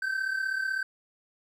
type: tone pair together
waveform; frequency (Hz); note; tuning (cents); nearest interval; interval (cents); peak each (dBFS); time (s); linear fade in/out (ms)
triangle; 1541 / 1577; G6 / G6; -30 / +10; unison; 40; -27 / -32; 0.02-0.83; 5
effects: none